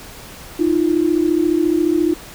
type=tone pair together; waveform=sine; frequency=311.1 / 345.5 Hz; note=D#4 / F4; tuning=0 / -19 cents; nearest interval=major second; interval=181 cents; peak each=-16 dBFS; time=0.59-2.14 s; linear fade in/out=10 ms; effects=pink hiss -37 dBFS RMS until 2.34 s